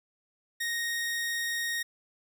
sawtooth tone, 1864.7 Hz, A#6, in tune, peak -26 dBFS, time 0.6-1.83 s, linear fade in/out 10 ms, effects none

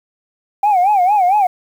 sine tone with vibrato, 775 Hz, G5, 20 cents flat, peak -8 dBFS, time 0.63-1.47 s, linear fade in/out 5 ms, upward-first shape sine, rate 4.4 Hz, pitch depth 160 cents each way, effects tanh soft clip ceiling -7 dBFS + 7-bit

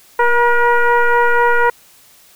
sine tone with frequency modulation, 480 Hz, B4, 49 cents flat, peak -9 dBFS, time 0.19-1.7 s, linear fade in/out 5 ms, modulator 478 Hz, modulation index 2.6, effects white hiss -47 dBFS RMS until 2.35 s

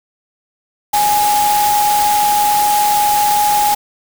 sine tone in noise, 830.6 Hz, G#5, in tune, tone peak -11 dBFS, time 0.93-3.75 s, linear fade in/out 10 ms, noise white, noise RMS -20 dBFS, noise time 0.93-3.75 s, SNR +6 dB, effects none

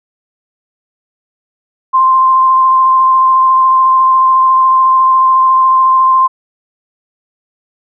sine tone with vibrato, 1046.5 Hz, C6, in tune, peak -5 dBFS, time 1.93-6.28 s, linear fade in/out 20 ms, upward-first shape square, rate 14 Hz, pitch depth 9 cents each way, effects none

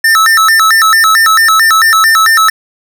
square tone with vibrato, 1530 Hz, G6, 42 cents flat, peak -5 dBFS, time 0.04-2.5 s, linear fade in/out 5 ms, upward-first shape square, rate 4.5 Hz, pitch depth 280 cents each way, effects none

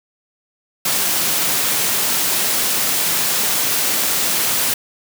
white high-pass noise, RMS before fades -18 dBFS, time 0.85-4.74 s, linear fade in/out 5 ms, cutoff 110 Hz, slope 24 dB/octave, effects none

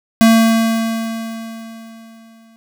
square tone with exponential decay, 225.9 Hz, A3, 46 cents sharp, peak -6 dBFS, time 0.21-2.56 s, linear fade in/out 0 ms, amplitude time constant 510 ms, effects none

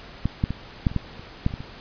clicks, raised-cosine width 5 ms, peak -9 / -8 / -14 / -6 / -22 / -10 / -27 / -8 / -28 / -18 / -22 dBFS, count 11, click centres 0.256 / 0.439 / 0.506 / 0.868 / 0.915 / 0.963 / 1.195 / 1.464 / 1.508 / 1.539 / 1.605 s, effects pink hiss -43 dBFS RMS until 1.8 s + resampled to 11025 Hz

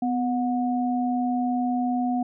sine tone pair together, 250 / 727.4 Hz, B3 / F#5, +21 / -30 cents, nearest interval octave + tritone, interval 1849 cents, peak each -23 / -27 dBFS, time 0.02-2.23 s, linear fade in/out 5 ms, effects none

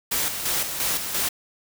white noise with tremolo, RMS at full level -24 dBFS, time 0.11-1.29 s, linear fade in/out 10 ms, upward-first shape square, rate 2.9 Hz, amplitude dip 50%, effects none

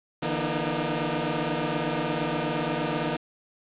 15% pulse tone cluster, 148.9 / 166.4 / 237.6 / 306.2 Hz, D3 / E3 / A#3 / D#4, +24 / +17 / +33 / -28 cents, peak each -25 dBFS, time 0.22-3.17 s, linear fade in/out 10 ms, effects resampled to 8000 Hz + 7-bit

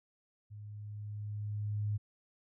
sine tone with level ramp, 104.5 Hz, G#2, 11 cents sharp, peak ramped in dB -45 to -30 dBFS, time 0.5-1.98 s, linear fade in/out 20 ms, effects none

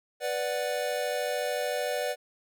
square chord, B minor, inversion none, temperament equal, 493.9 / 587.3 / 740 Hz, B4 / D5 / F#5, 0 / 0 / 0 cents, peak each -33 / -32 / -36 dBFS, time 0.2-2.16 s, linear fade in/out 50 ms, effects none

